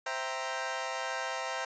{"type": "chord", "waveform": "20% pulse", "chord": "C dominant seventh", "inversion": "none", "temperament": "equal", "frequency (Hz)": [523.3, 659.3, 784, 932.3], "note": ["C5", "E5", "G5", "Bb5"], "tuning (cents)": [0, 0, 0, 0], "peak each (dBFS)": -34, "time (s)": [0.06, 1.65], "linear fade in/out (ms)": 5, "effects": ["resampled to 16000 Hz"]}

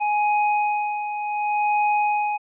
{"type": "tone with tremolo", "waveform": "square", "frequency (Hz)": 835, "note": "G#5", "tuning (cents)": 9, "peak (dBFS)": -18, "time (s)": [0, 2.38], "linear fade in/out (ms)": 20, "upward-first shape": "sine", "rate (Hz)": 0.67, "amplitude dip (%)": 60, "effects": ["resampled to 8000 Hz"]}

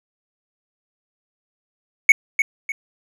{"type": "tone with echo", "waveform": "triangle", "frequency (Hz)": 2217, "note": "C#7", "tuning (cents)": 0, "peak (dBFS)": -3, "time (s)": [2.09, 2.12], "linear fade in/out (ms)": 2, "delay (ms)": 300, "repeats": 2, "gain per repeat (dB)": -9, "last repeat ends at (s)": 2.72, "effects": []}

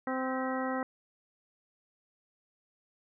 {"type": "harmonic tone with a mistuned harmonic", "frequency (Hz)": 260, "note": "C4", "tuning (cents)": -11, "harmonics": [1, 2, 3, 4, 5, 6, 7], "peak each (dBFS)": [-34, -36, -38, -41, -40, -44, -42], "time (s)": [0.07, 0.83], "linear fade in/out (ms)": 2, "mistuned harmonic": 7, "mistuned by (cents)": 84, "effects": []}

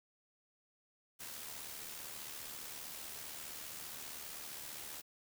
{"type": "noise with amplitude modulation", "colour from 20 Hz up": "white", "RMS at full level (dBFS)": -45, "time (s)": [1.19, 5.02], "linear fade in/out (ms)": 20, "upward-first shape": "sine", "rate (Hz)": 75.2, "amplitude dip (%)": 45, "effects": []}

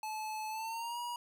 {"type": "tone with pitch glide", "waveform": "square", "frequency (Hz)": [865, 959.8], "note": ["A5", "B5"], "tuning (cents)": [-30, -50], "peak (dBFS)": -38, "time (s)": [0.03, 1.16], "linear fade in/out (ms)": 2, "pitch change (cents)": 180, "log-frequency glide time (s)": [0.49, 0.99], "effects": ["11-bit"]}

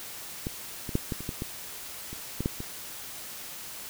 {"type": "clicks", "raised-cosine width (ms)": 3, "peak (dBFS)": [-18, -22, -11, -17, -25, -19, -19, -26, -17, -13, -22], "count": 11, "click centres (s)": [0.469, 0.892, 0.954, 1.122, 1.206, 1.291, 1.421, 2.13, 2.406, 2.459, 2.604], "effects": ["white hiss -41 dBFS RMS until 3.89 s"]}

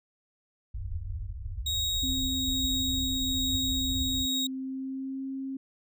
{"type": "low-pass noise", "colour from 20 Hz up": "white", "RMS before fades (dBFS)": -35, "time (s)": [0.74, 4.26], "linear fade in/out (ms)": 5, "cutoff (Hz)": 100, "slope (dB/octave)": 96}
{"type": "tone with tremolo", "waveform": "35% pulse", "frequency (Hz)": 3779, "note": "A#7", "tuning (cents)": 23, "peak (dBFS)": -25, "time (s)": [1.66, 4.47], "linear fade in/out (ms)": 5, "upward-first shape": "triangle", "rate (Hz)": 1.2, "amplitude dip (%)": 25}
{"type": "tone with pitch glide", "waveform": "sine", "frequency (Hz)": [261.6, 268], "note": ["C4", "C4"], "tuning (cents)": [0, 42], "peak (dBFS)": -32, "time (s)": [2.03, 5.57], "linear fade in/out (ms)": 5, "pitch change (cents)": 42, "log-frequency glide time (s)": [4.34, 5.24]}
{"effects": []}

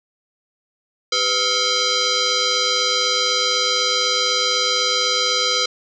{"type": "tone with frequency modulation", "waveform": "sine", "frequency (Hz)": 392, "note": "G4", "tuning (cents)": 0, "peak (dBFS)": -16, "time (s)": [1.12, 5.66], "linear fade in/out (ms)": 5, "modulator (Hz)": 892, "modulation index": 5.9, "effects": []}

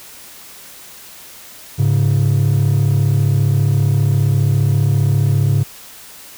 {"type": "tone pair together", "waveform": "triangle", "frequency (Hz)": [104.2, 139.09], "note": ["G#2", "C#3"], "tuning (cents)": [6, 6], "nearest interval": "perfect fourth", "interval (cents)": 500, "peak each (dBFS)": -11, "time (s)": [1.78, 5.64], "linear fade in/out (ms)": 20, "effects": ["tanh soft clip ceiling -6 dBFS", "white hiss -38 dBFS RMS until 6.37 s"]}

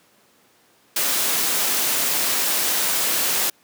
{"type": "noise", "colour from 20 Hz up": "white", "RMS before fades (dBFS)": -21, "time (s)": [0.96, 3.5], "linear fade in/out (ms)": 5, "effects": ["pink hiss -57 dBFS RMS until 3.63 s", "high-pass 200 Hz 12 dB/octave"]}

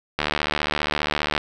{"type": "click train", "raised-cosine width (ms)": 0.3, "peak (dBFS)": -5, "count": 90, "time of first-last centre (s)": [0.19, 1.378], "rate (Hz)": 74.9, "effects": []}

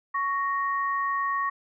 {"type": "tone pair together", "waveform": "sine", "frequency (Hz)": [1113.2, 1864.7], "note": ["C#6", "A#6"], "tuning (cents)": [7, 0], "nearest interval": "major sixth", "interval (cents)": 893, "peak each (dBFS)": [-25, -31], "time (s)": [0.14, 1.5], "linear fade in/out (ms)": 10, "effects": []}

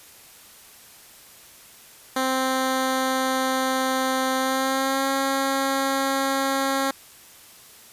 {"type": "tone with pitch glide", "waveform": "10% pulse", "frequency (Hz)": [261.6, 271.1], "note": ["C4", "C#4"], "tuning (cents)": [0, -38], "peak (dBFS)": -13, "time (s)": [2.16, 6.91], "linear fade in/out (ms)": 5, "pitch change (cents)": 62, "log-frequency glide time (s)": [4.37, 5.08], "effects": ["white hiss -48 dBFS RMS until 7.92 s", "resampled to 32000 Hz"]}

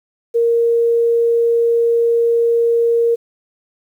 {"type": "tone", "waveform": "sine", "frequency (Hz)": 466.2, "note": "A#4", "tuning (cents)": 0, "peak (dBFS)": -11, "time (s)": [0.34, 3.16], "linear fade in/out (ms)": 20, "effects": ["8-bit"]}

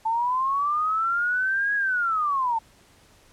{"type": "linear two-way sweep", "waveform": "sine", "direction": "up then down", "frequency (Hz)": [880, 1667, 880], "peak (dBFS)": -21, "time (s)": [0.05, 2.59], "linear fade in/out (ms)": 10, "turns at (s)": 1.75, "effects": ["pink hiss -56 dBFS RMS until 3.32 s", "low-pass 11000 Hz 12 dB/octave"]}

